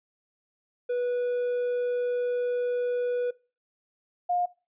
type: tone pair in turn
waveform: triangle / sine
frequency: 489.8 / 710.7 Hz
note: B4 / F5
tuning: -14 / +30 cents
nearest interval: tritone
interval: 644 cents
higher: second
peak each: -23 dBFS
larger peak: neither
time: 0.89-3.31 / 4.29-4.46 s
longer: first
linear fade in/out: 10 ms
effects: noise-tail reverb RT60 0.3 s tail -20 dB re dry + resampled to 8000 Hz